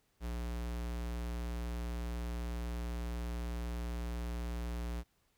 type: tone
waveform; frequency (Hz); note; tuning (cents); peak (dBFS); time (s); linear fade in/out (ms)
square; 59; A#1; +22; -37; 0.2-5.04; 50
effects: pink hiss -75 dBFS RMS until 5.37 s